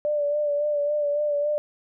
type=tone with vibrato; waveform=sine; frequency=587.3 Hz; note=D5; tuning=in tune; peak=-21 dBFS; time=0.05-1.58 s; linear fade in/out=0 ms; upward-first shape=sine; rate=3.6 Hz; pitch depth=33 cents each way; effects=none